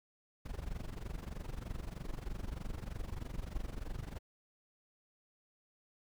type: noise with amplitude modulation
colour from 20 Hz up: brown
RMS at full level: -38 dBFS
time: 0.45-4.19 s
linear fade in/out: 10 ms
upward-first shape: sine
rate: 23.2 Hz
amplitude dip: 85%
effects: none